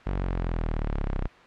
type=linear sweep; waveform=sawtooth; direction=down; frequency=48.24 to 30.87 Hz; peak=-22 dBFS; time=0.06-1.28 s; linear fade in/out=10 ms; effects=white hiss -50 dBFS RMS until 1.46 s + low-pass 2000 Hz 12 dB/octave